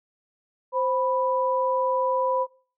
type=tone pair together; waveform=sine; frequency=522.1 / 987.8 Hz; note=C5 / B5; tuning=-4 / 0 cents; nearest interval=major seventh; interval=1104 cents; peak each=-24 dBFS; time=0.72-2.47 s; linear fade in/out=50 ms; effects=noise-tail reverb RT60 0.4 s tail -21 dB re dry